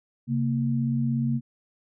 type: tone pair together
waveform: sine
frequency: 134.37 / 231.1 Hz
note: C3 / A#3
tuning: +46 / -15 cents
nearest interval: major sixth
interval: 939 cents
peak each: -25 dBFS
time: 0.27-1.41 s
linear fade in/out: 50 ms
effects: none